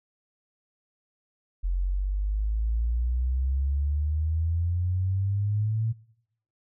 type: exponential sweep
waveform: sine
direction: up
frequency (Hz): 43.78 to 113.9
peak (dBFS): -23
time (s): 1.63-5.93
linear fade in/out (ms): 20
effects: noise-tail reverb RT60 0.8 s tail -23 dB re dry